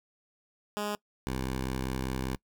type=tone pair in turn; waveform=10% pulse; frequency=207.7 / 65.04 Hz; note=G#3 / C2; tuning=0 / -10 cents; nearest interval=octave + minor sixth; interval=2010 cents; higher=first; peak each=-23 dBFS; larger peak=neither; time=0.77-0.95 / 1.27-2.36 s; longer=second; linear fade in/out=0 ms; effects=noise-tail reverb RT60 0.1 s tail -23 dB re dry